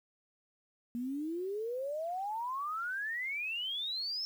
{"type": "exponential sweep", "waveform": "sine", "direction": "up", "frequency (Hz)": [233.1, 5380], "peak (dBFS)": -34, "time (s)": [0.95, 4.25], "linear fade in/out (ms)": 0, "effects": ["10-bit"]}